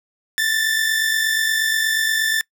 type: tone pair together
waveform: sawtooth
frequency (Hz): 1760 / 1808.4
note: A6 / A6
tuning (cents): 0 / +47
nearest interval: unison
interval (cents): 47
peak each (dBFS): -15 / -20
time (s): 0.38-2.41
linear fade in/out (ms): 0
effects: noise-tail reverb RT60 0.1 s tail -24 dB re dry